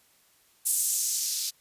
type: noise with band-pass filter sweep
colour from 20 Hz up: violet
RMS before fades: -28 dBFS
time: 0.65-1.51 s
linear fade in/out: 20 ms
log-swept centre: 8800 to 4500 Hz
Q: 1.8
effects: white hiss -63 dBFS RMS until 1.6 s + resampled to 32000 Hz